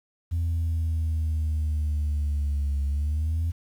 sine linear two-way sweep, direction down then up, 84.4 to 69.7 to 84.4 Hz, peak -21 dBFS, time 0.31-3.52 s, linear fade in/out 20 ms, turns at 2.86 s, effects tanh soft clip ceiling -21 dBFS + 9-bit

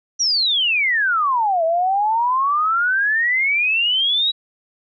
sine exponential two-way sweep, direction down then up, 5920 to 641 to 3906 Hz, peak -15 dBFS, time 0.19-4.32 s, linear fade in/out 20 ms, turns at 1.64 s, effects none

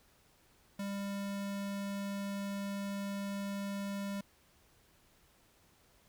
square tone, 199.3 Hz, G3, 29 cents sharp, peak -37 dBFS, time 0.79-4.21 s, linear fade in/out 5 ms, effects pink hiss -67 dBFS RMS until 6.08 s

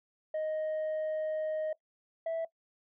sine tone pair in turn, 623 / 656.3 Hz, D#5 / E5, +2 / -8 cents, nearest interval minor second, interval 90 cents, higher second, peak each -28 dBFS, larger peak neither, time 0.34-1.73 / 2.26-2.45 s, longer first, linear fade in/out 5 ms, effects noise-tail reverb RT60 0.1 s tail -20 dB re dry + tanh soft clip ceiling -30 dBFS

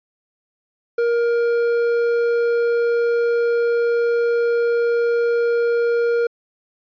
triangle tone with hard clipping, 470.5 Hz, A#4, 16 cents sharp, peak -17 dBFS, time 0.98-6.27 s, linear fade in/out 5 ms, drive 10 dB, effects resampled to 11025 Hz

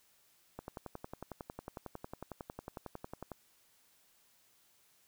click train, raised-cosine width 1 ms, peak -28 dBFS, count 31, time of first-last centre 0.59-3.317 s, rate 11 Hz, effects white hiss -69 dBFS RMS until 5.07 s

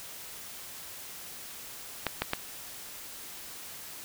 clicks, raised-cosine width 0.3 ms, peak -11 dBFS, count 3, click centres 2.067 / 2.22 / 2.334 s, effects white hiss -44 dBFS RMS until 4.04 s

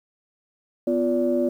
sine tone cluster, 249.7 / 348.5 / 577 Hz, B3 / F4 / D5, +19 / -4 / -31 cents, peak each -23 dBFS, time 0.87-1.49 s, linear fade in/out 5 ms, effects tanh soft clip ceiling -10 dBFS + 9-bit

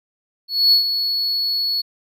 triangle tone with ADSR envelope, 4388 Hz, C#8, 18 cents flat, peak -8 dBFS, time 0.48-1.82 s, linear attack 240 ms, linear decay 110 ms, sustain -9 dB, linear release 17 ms, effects none

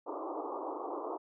pink band-pass noise, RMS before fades -39 dBFS, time 0.06-1.18 s, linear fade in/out 20 ms, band 290 to 1200 Hz, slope 96 dB/octave, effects none

